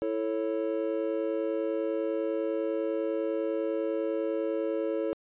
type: chord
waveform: triangle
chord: A major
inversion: second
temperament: just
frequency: 330 / 440 / 550 Hz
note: E4 / A4 / C#5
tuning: +2 / 0 / -14 cents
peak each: -30 dBFS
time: 0.02-5.13 s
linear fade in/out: 0 ms
effects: resampled to 8000 Hz